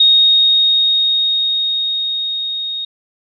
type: tone with level ramp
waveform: sine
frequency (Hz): 3729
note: A#7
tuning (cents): 0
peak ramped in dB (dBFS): -6 to -20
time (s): 0-2.85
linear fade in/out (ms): 5
effects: none

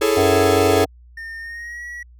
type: chord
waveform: 45% pulse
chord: A major seventh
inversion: second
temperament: equal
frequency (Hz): 329.6 / 415.3 / 440 / 554.4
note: E4 / G#4 / A4 / C#5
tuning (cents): 0 / 0 / 0 / 0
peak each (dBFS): -24 / -19 / -19 / -24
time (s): 0.01-0.85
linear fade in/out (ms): 10
type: harmonic tone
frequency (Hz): 93.9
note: F#2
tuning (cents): +26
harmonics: 1 / 3 / 5 / 7 / 8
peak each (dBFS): -23 / -23 / -23 / -23 / -23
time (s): 0.16-0.86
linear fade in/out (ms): 20
type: tone with pitch glide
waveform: triangle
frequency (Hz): 1819 to 1927.2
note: A#6 to B6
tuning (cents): -43 to -43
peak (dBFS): -28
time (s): 1.17-2.03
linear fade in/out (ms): 5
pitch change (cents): +100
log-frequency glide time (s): 1.39-1.84
effects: added 60 Hz sine -43 dBFS peak until 2.19 s

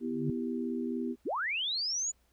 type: chord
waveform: sine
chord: E minor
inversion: second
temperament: equal with one note detuned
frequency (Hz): 246.9 / 329.6 / 393.6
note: B3 / E4 / G4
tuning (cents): 0 / 0 / +7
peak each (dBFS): -33 / -38 / -38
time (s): 0-1.16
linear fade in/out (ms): 50
type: tone with exponential growth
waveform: sine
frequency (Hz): 146.83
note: D3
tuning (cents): 0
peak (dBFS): -27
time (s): 0.01-0.3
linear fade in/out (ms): 2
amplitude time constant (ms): 61
type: linear sweep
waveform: sine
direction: up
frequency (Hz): 179.9 to 7040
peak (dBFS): -30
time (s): 1.25-2.12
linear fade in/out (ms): 20
effects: added 60 Hz sine -70 dBFS peak until 2.32 s + pink hiss -72 dBFS RMS until 2.32 s

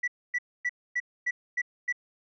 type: tone bursts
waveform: sine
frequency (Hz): 1958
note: B6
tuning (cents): -15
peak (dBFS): -23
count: 7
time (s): 0.03-1.926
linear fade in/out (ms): 10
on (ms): 48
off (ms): 260
effects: tanh soft clip ceiling -23 dBFS

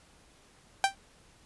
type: tone with exponential decay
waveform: sawtooth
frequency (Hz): 784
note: G5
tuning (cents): 0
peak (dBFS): -15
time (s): 0.84-0.95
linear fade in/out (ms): 1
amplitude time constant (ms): 23
effects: pink hiss -60 dBFS RMS until 1.45 s + resampled to 24000 Hz

